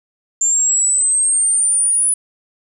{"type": "exponential sweep", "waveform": "sine", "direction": "up", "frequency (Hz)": [7250, 9956], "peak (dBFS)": -12, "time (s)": [0.41, 2.14], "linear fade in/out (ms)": 5, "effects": []}